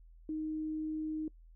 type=tone; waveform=sine; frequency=311.1 Hz; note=D#4; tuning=in tune; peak=-34 dBFS; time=0.29-1.28 s; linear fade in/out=2 ms; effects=noise-tail reverb RT60 0.1 s tail -24 dB re dry + added 41 Hz sine -54 dBFS peak until 1.55 s